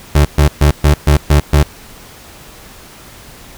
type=tone bursts; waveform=30% pulse; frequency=73.42 Hz; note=D2; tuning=in tune; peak=-3 dBFS; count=7; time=0.15-1.63 s; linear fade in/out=5 ms; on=100 ms; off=130 ms; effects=pink hiss -37 dBFS RMS until 3.57 s